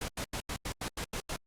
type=noise bursts; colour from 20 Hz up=pink; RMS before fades=-36 dBFS; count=9; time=0.01-1.364 s; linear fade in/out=5 ms; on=74 ms; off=86 ms; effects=low-pass 11000 Hz 12 dB/octave + Opus 48 kbps